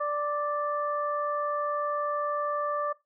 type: harmonic tone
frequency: 587.3 Hz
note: D5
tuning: in tune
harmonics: 1 / 2 / 3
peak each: -30 / -29 / -43 dBFS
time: 0-2.93 s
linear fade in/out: 10 ms
effects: noise-tail reverb RT60 0.2 s tail -20 dB re dry